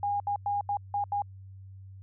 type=tone bursts at uneven times; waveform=sine; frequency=814 Hz; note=G#5; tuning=35 cents flat; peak=-26 dBFS; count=6; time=0.03-0.2 / 0.27-0.36 / 0.46-0.61 / 0.69-0.77 / 0.94-1.04 / 1.12-1.22 s; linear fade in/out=2 ms; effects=added 96 Hz sine -44 dBFS peak until 2.02 s